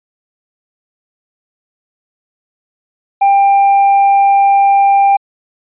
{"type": "tone", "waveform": "triangle", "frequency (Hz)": 794, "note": "G5", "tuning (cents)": 22, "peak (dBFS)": -4, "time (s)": [3.21, 5.17], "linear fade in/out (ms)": 10, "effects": ["resampled to 8000 Hz"]}